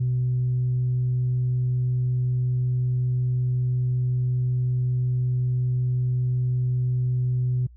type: tone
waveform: sine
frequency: 125.4 Hz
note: B2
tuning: 27 cents sharp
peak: -19 dBFS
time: 0-7.67 s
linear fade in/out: 10 ms
effects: tanh soft clip ceiling -17 dBFS + added 60 Hz sine -45 dBFS peak until 7.76 s